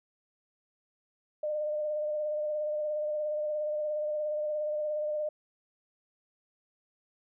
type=tone with vibrato; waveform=sine; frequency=604 Hz; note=D5; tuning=48 cents sharp; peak=-29 dBFS; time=1.43-5.29 s; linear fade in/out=5 ms; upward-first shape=sine; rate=17 Hz; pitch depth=24 cents each way; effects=none